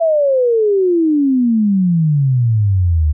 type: exponential sweep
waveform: sine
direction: down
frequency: 674 to 73.1 Hz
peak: -10 dBFS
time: 0-3.13 s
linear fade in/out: 20 ms
effects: none